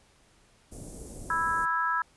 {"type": "band-stop noise", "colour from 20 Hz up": "pink", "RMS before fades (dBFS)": -42, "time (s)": [0.71, 1.66], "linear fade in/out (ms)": 20, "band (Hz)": [600, 7300], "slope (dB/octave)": 24}
{"type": "harmonic tone", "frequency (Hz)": 329.6, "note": "E4", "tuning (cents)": 0, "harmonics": [3, 4, 5], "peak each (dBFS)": [-30, -28, -30], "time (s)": [1.3, 2.02], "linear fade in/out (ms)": 2}
{"effects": ["pink hiss -62 dBFS RMS until 2.16 s", "resampled to 24000 Hz"]}